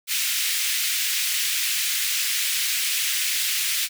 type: high-pass noise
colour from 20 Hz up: pink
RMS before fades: -24 dBFS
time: 0.07-3.89 s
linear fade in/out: 50 ms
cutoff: 2100 Hz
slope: 24 dB/octave
effects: none